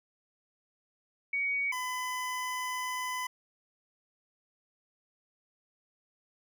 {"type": "tone pair in turn", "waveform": ["sine", "25% pulse"], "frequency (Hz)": [2248, 1007.2], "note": ["C#7", "B5"], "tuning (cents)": [24, 34], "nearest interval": "octave + major second", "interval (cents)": 1390, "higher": "first", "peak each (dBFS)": [-28, -29], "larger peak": "first", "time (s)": [[1.33, 1.72], [1.72, 3.27]], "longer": "second", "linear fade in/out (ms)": 5, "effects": []}